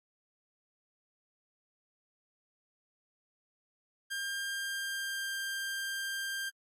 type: tone with pitch glide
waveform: sawtooth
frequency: 1600 to 1588.9 Hz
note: G6 to G6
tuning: +35 to +23 cents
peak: -31 dBFS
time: 4.1-6.5 s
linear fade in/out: 20 ms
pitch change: -12 cents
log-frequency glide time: 4.44-5.34 s
effects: AAC 48 kbps